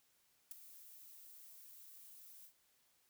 violet noise with ADSR envelope, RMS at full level -44 dBFS, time 0.51-2.53 s, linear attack 3 ms, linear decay 13 ms, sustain -14 dB, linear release 85 ms, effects white hiss -75 dBFS RMS until 3.09 s

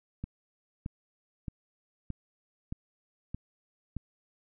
click train, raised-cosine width 5 ms, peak -23 dBFS, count 7, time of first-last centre 0.24-3.967 s, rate 1.61 Hz, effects none

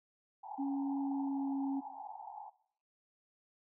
pink band-pass noise, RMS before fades -47 dBFS, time 0.43-2.5 s, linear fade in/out 10 ms, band 770 to 890 Hz, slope 96 dB/octave
sine tone with pitch glide, 276.6 to 273.7 Hz, C#4 to C#4, -4 to -22 cents, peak -33 dBFS, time 0.58-1.81 s, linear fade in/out 20 ms, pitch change -18 cents, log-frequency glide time 0.94-1.58 s
effects noise-tail reverb RT60 0.6 s tail -18 dB re dry

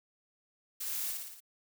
blue noise with echo, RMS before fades -38 dBFS, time 0.8-1.12 s, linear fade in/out 10 ms, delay 57 ms, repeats 5, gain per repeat -3 dB, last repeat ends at 1.405 s, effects none

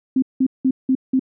sine tone bursts, 261.6 Hz, C4, in tune, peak -13 dBFS, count 5, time 0.16-1.195 s, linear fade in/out 5 ms, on 63 ms, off 180 ms, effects none

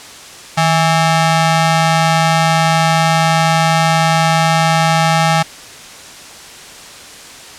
sawtooth ring-modulated tone, 489.9 Hz, B4, 14 cents flat, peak -3 dBFS, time 0.57-5.43 s, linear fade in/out 10 ms, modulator 331 Hz, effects white hiss -34 dBFS RMS until 7.58 s + low-pass 8000 Hz 12 dB/octave

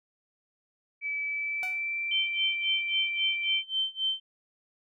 sine tone with pitch glide, 2300 to 2346 Hz, D7 to D7, -37 to -2 cents, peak -29 dBFS, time 1.01-3.63 s, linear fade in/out 50 ms, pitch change +35 cents, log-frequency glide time 1.26-2.02 s
sawtooth tone with exponential decay, 740 Hz, F#5, in tune, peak -31 dBFS, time 1.63-1.85 s, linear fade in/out 0 ms, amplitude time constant 47 ms
sine tone with tremolo, 3100 Hz, G7, 20 cents flat, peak -24 dBFS, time 2.11-4.2 s, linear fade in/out 5 ms, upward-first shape sine, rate 3.7 Hz, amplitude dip 95%
effects none

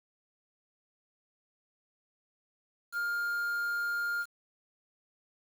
triangle tone with quantisation, 1407 Hz, F6, 12 cents sharp, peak -28 dBFS, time 2.92-4.26 s, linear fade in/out 50 ms, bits 8, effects none

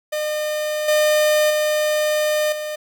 45% pulse tone with level steps, 607 Hz, D#5, 43 cents flat, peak -21 / -14 / -17 / -25 dBFS, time 0.12-2.76 s, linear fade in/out 10 ms, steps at 0.88 / 1.5 / 2.52 s, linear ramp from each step 5 ms, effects 9-bit

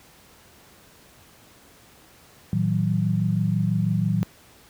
sine tone cluster, 114.3 / 160.7 / 186.7 Hz, A#2 / E3 / F#3, -34 / -44 / +16 cents, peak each -24 dBFS, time 2.53-4.23 s, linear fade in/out 0 ms, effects pink hiss -52 dBFS RMS until 4.69 s + high-pass 60 Hz 12 dB/octave

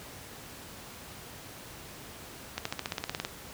accelerating click train, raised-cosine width 0.2 ms, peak -14 dBFS, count 12, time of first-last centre 2.58-3.249 s, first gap 74 ms, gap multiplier 0.96, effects pink hiss -46 dBFS RMS until 3.53 s + high-pass 60 Hz 12 dB/octave

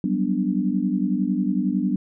sine chord, G major seventh, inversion third, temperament equal, 185 / 196 / 246.9 / 293.7 Hz, F#3 / G3 / B3 / D4, 0 / 0 / 0 / 0 cents, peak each -26 / -24 / -25 / -26 dBFS, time 0.04-1.96 s, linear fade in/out 2 ms, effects none

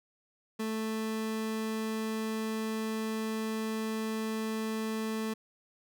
30% pulse tone, 220 Hz, A3, in tune, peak -29 dBFS, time 0.59-5.34 s, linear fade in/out 10 ms, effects none

